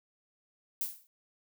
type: noise with exponential decay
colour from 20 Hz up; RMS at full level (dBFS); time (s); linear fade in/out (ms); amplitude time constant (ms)
violet; -30; 0.81-1.07; 1; 56
effects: none